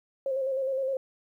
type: tone with vibrato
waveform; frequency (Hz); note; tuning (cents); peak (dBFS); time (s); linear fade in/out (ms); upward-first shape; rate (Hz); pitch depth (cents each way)
sine; 533; C5; +32; -26; 0.26-0.97; 2; square; 9.7; 35
effects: 11-bit